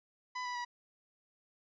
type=tone with pitch steps; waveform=30% pulse; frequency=1000 / 985.1 / 970.4 Hz; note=B5 / B5 / B5; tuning=+21 / -5 / -31 cents; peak=-34 dBFS; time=0.35-0.65 s; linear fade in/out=10 ms; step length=100 ms; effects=resampled to 16000 Hz